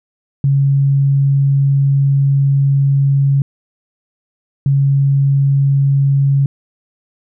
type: tone pair in turn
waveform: sine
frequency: 138.59 / 138.59 Hz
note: C#3 / C#3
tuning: 0 / 0 cents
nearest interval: unison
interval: 0 cents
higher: neither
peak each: -9 dBFS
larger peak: neither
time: 0.44-3.42 / 4.66-6.46 s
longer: first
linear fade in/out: 2 ms
effects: none